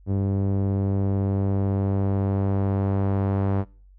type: tone with low-pass filter sweep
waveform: sawtooth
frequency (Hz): 98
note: G2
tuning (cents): 0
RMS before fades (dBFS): -23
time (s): 0.06-3.65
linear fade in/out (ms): 50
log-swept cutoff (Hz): 410 to 990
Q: 0.78
effects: noise-tail reverb RT60 0.4 s tail -23 dB re dry + added 47 Hz sine -48 dBFS peak until 3.98 s